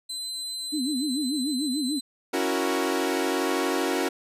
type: tone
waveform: 30% pulse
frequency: 4048 Hz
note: B7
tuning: 42 cents sharp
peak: -28 dBFS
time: 0.09-2.01 s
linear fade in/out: 10 ms
type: tone with vibrato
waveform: sine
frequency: 276.1 Hz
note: C#4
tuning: 7 cents flat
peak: -25 dBFS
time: 0.72-2 s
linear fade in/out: 20 ms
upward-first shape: sine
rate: 6.8 Hz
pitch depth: 200 cents each way
type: chord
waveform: sawtooth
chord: F# dominant seventh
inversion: second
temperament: equal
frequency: 277.2 / 329.6 / 370 / 466.2 Hz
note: C#4 / E4 / F#4 / A#4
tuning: 0 / 0 / 0 / 0 cents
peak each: -25 / -26 / -24 / -27 dBFS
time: 2.33-4.09 s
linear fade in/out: 10 ms
effects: resampled to 32000 Hz